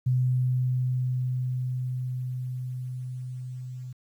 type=tone with level ramp; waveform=sine; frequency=126.8 Hz; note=B2; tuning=46 cents sharp; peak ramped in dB=-20 to -35 dBFS; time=0.06-3.93 s; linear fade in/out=10 ms; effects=10-bit